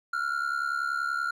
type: ring-modulated tone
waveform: triangle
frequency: 1396.9 Hz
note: F6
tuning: in tune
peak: -22 dBFS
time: 0.13-1.31 s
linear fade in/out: 5 ms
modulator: 35.2 Hz
effects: none